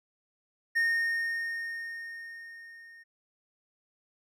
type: tone with level ramp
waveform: triangle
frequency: 1841 Hz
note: A#6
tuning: 22 cents flat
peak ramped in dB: -21 to -48 dBFS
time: 0.75-3.04 s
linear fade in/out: 20 ms
effects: none